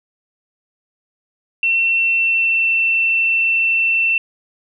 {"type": "tone with pitch glide", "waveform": "sine", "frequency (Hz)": [2706, 2687], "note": ["E7", "E7"], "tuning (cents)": [45, 33], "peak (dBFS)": -13, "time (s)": [1.63, 4.18], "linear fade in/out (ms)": 2, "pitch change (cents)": -12, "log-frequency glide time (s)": [1.88, 2.68], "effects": []}